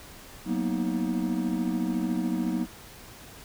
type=chord; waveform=triangle; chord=B major seventh; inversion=second; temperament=equal with one note detuned; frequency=185 / 233.1 / 246.9 / 315.3 Hz; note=F#3 / A#3 / B3 / D#4; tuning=0 / 0 / 0 / +23 cents; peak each=-29 dBFS; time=0.45-2.67 s; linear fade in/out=50 ms; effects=pink hiss -47 dBFS RMS until 3.44 s